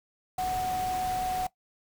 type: tone in noise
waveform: sine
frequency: 740 Hz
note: F#5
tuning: in tune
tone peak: -27 dBFS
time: 0.38-1.47 s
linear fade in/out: 5 ms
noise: pink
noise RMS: -39 dBFS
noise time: 0.38-1.47 s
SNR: +9 dB
effects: noise-tail reverb RT60 0.1 s tail -18 dB re dry